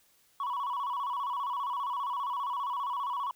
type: tone with vibrato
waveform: sine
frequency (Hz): 1046.5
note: C6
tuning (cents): 0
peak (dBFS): -28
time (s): 0.4-3.31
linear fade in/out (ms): 2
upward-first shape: square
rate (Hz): 15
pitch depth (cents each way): 110
effects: tanh soft clip ceiling -29 dBFS + white hiss -66 dBFS RMS until 3.35 s